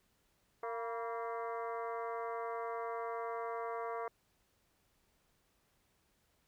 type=harmonic tone with a mistuned harmonic; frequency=230 Hz; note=A#3; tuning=23 cents flat; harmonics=2 / 3 / 4 / 5 / 6 / 7 / 8 / 9; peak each=-41 / -43 / -46 / -44 / -52 / -56 / -58 / -56 dBFS; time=0.63-4.08 s; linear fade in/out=2 ms; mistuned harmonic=4; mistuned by=+75 cents; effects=pink hiss -75 dBFS RMS until 6.47 s

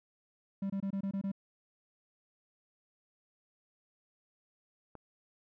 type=tone bursts; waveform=triangle; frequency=196 Hz; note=G3; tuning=in tune; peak=-30 dBFS; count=7; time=0.62-1.317 s; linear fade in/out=5 ms; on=79 ms; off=24 ms
type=click; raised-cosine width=1 ms; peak=-34 dBFS; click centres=4.953 s
effects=none

